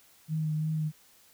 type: tone with vibrato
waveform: sine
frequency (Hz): 155.56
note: D#3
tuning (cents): 0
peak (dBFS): -27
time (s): 0.28-0.92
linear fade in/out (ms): 50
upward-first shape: triangle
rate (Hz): 2.9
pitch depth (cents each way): 26
effects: white hiss -60 dBFS RMS until 1.33 s